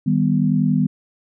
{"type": "chord", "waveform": "sine", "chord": "Eb augmented", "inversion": "none", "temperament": "equal with one note detuned", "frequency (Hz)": [155.56, 196.91, 246.9], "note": ["Eb3", "G3", "B3"], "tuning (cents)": [0, 8, 0], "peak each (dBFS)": -19, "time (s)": [0.06, 0.87], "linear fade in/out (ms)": 10, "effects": []}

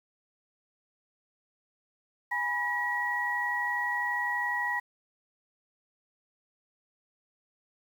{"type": "tone cluster", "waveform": "sine", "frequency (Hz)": [827, 979, 1916], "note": ["G#5", "B5", "A#6"], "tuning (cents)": [-8, -15, 47], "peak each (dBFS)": [-36, -34, -29], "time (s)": [2.31, 4.8], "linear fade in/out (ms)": 10, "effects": ["9-bit"]}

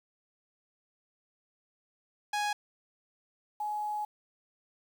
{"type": "tone pair in turn", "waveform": ["sawtooth", "sine"], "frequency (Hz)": [830.6, 841.2], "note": ["G#5", "G#5"], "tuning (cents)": [0, 22], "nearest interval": "unison", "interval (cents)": 22, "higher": "second", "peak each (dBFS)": [-25, -31], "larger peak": "first", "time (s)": [[2.33, 2.53], [3.6, 4.05]], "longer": "second", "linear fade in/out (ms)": 5, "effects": ["low-pass 8000 Hz 12 dB/octave", "9-bit"]}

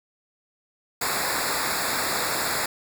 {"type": "noise with comb filter", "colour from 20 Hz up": "pink", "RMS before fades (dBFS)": -26, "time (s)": [1.01, 2.66], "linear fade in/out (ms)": 5, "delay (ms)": 0.33, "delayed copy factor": -0.95, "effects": []}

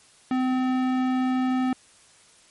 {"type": "tone with tanh clipping", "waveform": "sine", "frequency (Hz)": 256.7, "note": "C4", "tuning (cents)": -33, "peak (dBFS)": -23, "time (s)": [0.31, 1.73], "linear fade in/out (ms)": 2, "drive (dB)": 18, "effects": ["white hiss -55 dBFS RMS until 2.5 s", "MP3 48 kbps"]}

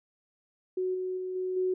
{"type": "tone with level steps", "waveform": "sine", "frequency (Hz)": 370, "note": "F#4", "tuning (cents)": 0, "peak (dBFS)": [-27, -30, -32, -29, -25], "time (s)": [0.77, 1.74], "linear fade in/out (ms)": 5, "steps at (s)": [0.94, 1.17, 1.35, 1.56], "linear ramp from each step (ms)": 10, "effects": []}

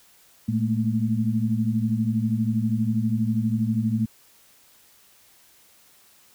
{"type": "tone cluster", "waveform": "sine", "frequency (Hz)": [113.9, 214.5, 226.9], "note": ["A#2", "A3", "A#3"], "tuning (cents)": [-40, -44, -47], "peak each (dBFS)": -25, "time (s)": [0.48, 4.06], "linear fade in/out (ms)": 10, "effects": ["white hiss -56 dBFS RMS until 6.34 s"]}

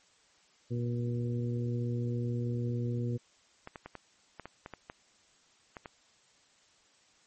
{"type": "harmonic tone", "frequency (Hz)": 120, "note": "B2", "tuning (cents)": -49, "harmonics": [1, 2, 3, 4], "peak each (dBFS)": [-31, -37, -41, -43], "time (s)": [0.7, 3.18], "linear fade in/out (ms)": 20}
{"type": "clicks", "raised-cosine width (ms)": 0.5, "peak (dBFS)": -27, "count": 11, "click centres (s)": [3.674, 3.758, 3.86, 3.953, 4.397, 4.456, 4.661, 4.737, 4.899, 5.768, 5.858]}
{"effects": ["white hiss -65 dBFS RMS until 7.26 s", "MP3 32 kbps"]}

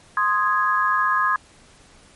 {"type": "chord", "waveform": "sine", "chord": "Ab major", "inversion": "first", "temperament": "equal", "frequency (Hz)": [1046.5, 1244.5, 1661.2], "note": ["C6", "Eb6", "Ab6"], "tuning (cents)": [0, 0, 0], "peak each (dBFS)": [-21, -21, -22], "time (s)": [0.17, 1.36], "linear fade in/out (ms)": 2, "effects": ["pink hiss -51 dBFS RMS until 2.15 s", "MP3 48 kbps"]}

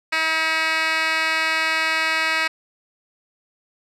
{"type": "tone with band-pass filter", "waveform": "10% pulse", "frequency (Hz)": 320, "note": "D#4", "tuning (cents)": 49, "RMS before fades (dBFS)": -21, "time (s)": [0.12, 2.48], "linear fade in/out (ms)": 10, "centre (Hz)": 2700, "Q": 2.2, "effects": []}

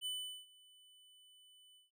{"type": "tone with ADSR envelope", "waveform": "square", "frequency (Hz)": 3000, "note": "F#7", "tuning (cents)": 23, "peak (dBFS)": -38, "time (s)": [0.01, 1.91], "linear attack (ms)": 47, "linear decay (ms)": 400, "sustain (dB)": -24, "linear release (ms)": 150, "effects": []}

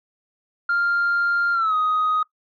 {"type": "tone with pitch glide", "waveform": "sine", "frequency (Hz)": [1396.9, 1251.7], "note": ["F6", "D#6"], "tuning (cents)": [0, 10], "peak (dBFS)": -16, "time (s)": [0.69, 2.23], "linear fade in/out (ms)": 5, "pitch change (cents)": -190, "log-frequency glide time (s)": [1.53, 1.75], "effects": ["noise-tail reverb RT60 0.1 s tail -22 dB re dry", "tanh soft clip ceiling -15 dBFS"]}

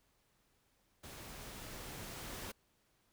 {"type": "noise with level ramp", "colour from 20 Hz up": "pink", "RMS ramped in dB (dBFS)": [-51, -45], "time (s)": [1.03, 2.52], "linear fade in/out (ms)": 10, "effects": ["pink hiss -75 dBFS RMS until 3.12 s"]}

